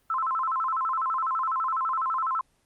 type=tone with vibrato; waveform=sine; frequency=1174.7 Hz; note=D6; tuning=in tune; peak=-24 dBFS; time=0.1-2.41 s; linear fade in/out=2 ms; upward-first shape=square; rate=12 Hz; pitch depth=200 cents each way; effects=pink hiss -67 dBFS RMS until 2.65 s + Opus 24 kbps